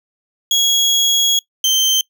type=tone pair in turn; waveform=30% pulse; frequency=3322 / 3123 Hz; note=G#7 / G7; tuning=0 / -7 cents; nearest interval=minor second; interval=107 cents; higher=first; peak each=-9 dBFS; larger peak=neither; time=0.51-1.39 / 1.64-2.01 s; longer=first; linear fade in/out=2 ms; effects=noise-tail reverb RT60 0.1 s tail -22 dB re dry